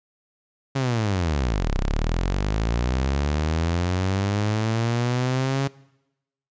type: linear two-way sweep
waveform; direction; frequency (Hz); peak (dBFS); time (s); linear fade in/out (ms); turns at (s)
sawtooth; down then up; 138.59 to 30.87 to 138.59; -17; 0.75-5.68; 10; 1.74
effects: noise-tail reverb RT60 0.9 s tail -22 dB re dry + resampled to 16000 Hz